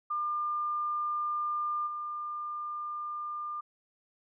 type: tone with level steps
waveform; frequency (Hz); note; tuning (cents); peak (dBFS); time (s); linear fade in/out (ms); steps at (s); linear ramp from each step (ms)
sine; 1200; D6; +37; -29 / -34; 0.1-3.61; 10; 1.86; 20
effects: none